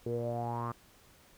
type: tone with low-pass filter sweep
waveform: sawtooth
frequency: 118.1 Hz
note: A#2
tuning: 23 cents sharp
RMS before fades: -35 dBFS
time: 0.06-0.72 s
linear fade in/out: 5 ms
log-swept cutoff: 420 to 1200 Hz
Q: 8.4
effects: pink hiss -61 dBFS RMS until 1.37 s